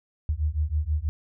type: beating tone pair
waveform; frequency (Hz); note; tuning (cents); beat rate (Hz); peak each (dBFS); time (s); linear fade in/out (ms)
sine; 73.3 / 79.5; D2 / D#2; -3 / +38; 6.2; -26; 0.29-1.09; 0
effects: none